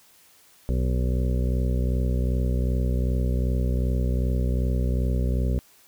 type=harmonic tone; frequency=62.6 Hz; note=B1; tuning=24 cents sharp; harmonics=1 / 2 / 3 / 4 / 6 / 7 / 8 / 9; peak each=-22 / -28 / -32 / -34 / -38 / -39 / -40 / -41 dBFS; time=0.69-5.59 s; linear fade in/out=0 ms; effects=white hiss -56 dBFS RMS until 5.87 s